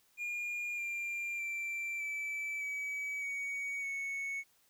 triangle tone with pitch steps, 2421 / 2385 / 2349 / 2314 / 2280 / 2246 / 2212 Hz, D#7 / D7 / D7 / D7 / C#7 / C#7 / C#7, -48 / +26 / 0 / -26 / +48 / +22 / -4 cents, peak -34 dBFS, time 0.17-4.44 s, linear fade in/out 50 ms, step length 610 ms, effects white hiss -70 dBFS RMS until 4.69 s

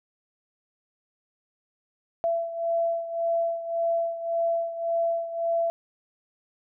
sine beating tone pair, 671 / 672.8 Hz, E5 / E5, +31 / +35 cents, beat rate 1.8 Hz, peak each -25 / -30 dBFS, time 2.24-5.7 s, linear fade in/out 0 ms, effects none

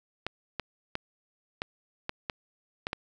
clicks, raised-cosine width 0.3 ms, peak -15 dBFS, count 8, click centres 0.266 / 0.597 / 0.954 / 1.619 / 2.094 / 2.298 / 2.869 / 2.931 s, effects none

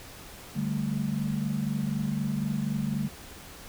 sine chord, D suspended fourth, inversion none, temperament equal, 146.83 / 196 / 220 Hz, D3 / G3 / A3, 0 / 0 / 0 cents, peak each -31 dBFS, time 0.55-3.09 s, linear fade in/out 20 ms, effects pink hiss -46 dBFS RMS until 3.68 s

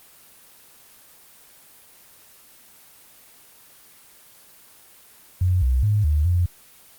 sine tone with pitch steps, 90.8 / 63.6 / 104.7 / 75.1 / 88 Hz, F#2 / C2 / G#2 / D2 / F2, -32 / -48 / +15 / +39 / +14 cents, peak -16 dBFS, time 5.41-6.46 s, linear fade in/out 5 ms, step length 210 ms, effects white hiss -50 dBFS RMS until 6.98 s + Opus 24 kbps

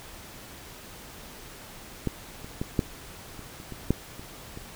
clicks, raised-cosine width 3 ms, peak -13 / -27 / -16 / -9 / -28 / -30 / -24 / -8 / -27 / -26 dBFS, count 10, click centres 2.073 / 2.445 / 2.615 / 2.792 / 3.393 / 3.601 / 3.723 / 3.906 / 4.195 / 4.574 s, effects pink hiss -45 dBFS RMS until 4.75 s

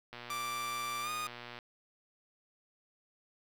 click train, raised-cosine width 0.3 ms, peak -29 dBFS, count 176, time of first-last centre 0.13-1.588 s, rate 120 Hz
sawtooth tone with pitch glide, 1174.7 to 1231.7 Hz, D6 to D#6, 0 to -18 cents, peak -32 dBFS, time 0.3-1.27 s, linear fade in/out 2 ms, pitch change +82 cents, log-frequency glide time 1.02-1.1 s
effects 10-bit

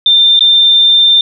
sine tone with dropouts, 3589 Hz, A7, 34 cents sharp, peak -4 dBFS, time 0.06-1.21 s, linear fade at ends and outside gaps 2 ms, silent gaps 0.393-0.407 s, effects none

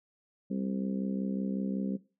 harmonic tone, 65.41 Hz, C2, in tune, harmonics 3 / 4 / 5 / 6 / 7 / 8, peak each -32 / -36 / -46 / -45 / -47 / -46 dBFS, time 0.5-1.97 s, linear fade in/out 10 ms, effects noise-tail reverb RT60 0.3 s tail -18 dB re dry

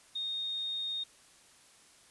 sine tone, 3697 Hz, A#7, 15 cents flat, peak -33 dBFS, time 0.15-1.04 s, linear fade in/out 10 ms, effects white hiss -60 dBFS RMS until 2.1 s + resampled to 24000 Hz

